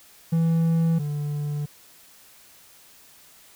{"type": "tone pair in turn", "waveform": "triangle", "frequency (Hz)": [164.81, 146.83], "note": ["E3", "D3"], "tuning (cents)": [0, 0], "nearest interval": "major second", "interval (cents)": 200, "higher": "first", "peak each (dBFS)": [-16, -23], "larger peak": "first", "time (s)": [[0.32, 0.99], [0.99, 1.66]], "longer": "neither", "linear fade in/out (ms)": 10, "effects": ["white hiss -52 dBFS RMS until 3.55 s"]}